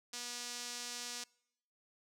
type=tone with band-pass filter; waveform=sawtooth; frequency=242.4 Hz; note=B3; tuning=32 cents flat; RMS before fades=-44 dBFS; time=0.13-1.24 s; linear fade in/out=5 ms; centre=6000 Hz; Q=1.5; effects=noise-tail reverb RT60 0.8 s tail -26 dB re dry